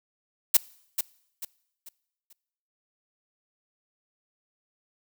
blue noise with echo, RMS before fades -17 dBFS, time 0.54-0.57 s, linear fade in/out 5 ms, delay 440 ms, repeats 4, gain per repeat -9 dB, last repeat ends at 2.33 s, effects noise-tail reverb RT60 0.8 s tail -23 dB re dry

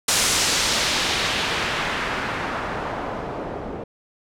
white noise with low-pass filter sweep, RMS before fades -24 dBFS, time 0.08-3.84 s, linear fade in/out 5 ms, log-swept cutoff 8600 to 510 Hz, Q 0.97, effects none

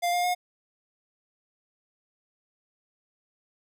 square tone with pitch steps, 698.5 / 708.3 / 718.1 Hz, F5 / F5 / F5, 0 / +24 / +48 cents, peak -24 dBFS, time 0.02-0.35 s, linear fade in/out 20 ms, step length 110 ms, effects none

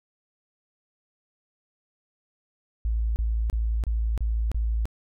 sine tone bursts, 55.7 Hz, A1, 22 cents sharp, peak -22 dBFS, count 6, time 2.85-4.855 s, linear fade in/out 0 ms, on 310 ms, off 29 ms, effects none

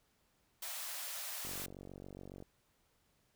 white high-pass noise, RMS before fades -43 dBFS, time 0.62-1.66 s, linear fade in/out 5 ms, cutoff 530 Hz, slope 48 dB/octave
click train, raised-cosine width 2 ms, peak -36 dBFS, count 47, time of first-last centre 1.45-2.425 s, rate 47.2 Hz
effects pink hiss -75 dBFS RMS until 3.35 s

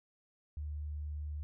sine tone, 74.6 Hz, D2, 28 cents sharp, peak -37 dBFS, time 0.57-1.43 s, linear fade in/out 0 ms, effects none

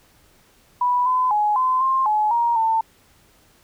sine tone with pitch steps, 984 / 1014 / 839 / 1026 / 1057 / 850 / 941 / 895 Hz, B5 / B5 / G#5 / C6 / C6 / G#5 / A#5 / A5, -7 / +45 / +17 / -34 / +17 / +40 / +16 / +29 cents, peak -16 dBFS, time 0.81-2.81 s, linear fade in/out 5 ms, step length 250 ms, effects pink hiss -56 dBFS RMS until 3.63 s

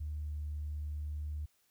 sine tone with pitch glide, 75.5 to 74.94 Hz, D2 to D2, +48 to +36 cents, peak -35 dBFS, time 0-1.46 s, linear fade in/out 10 ms, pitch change -12 cents, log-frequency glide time 0.17-0.31 s, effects tanh soft clip ceiling -31 dBFS + white hiss -73 dBFS RMS until 1.7 s

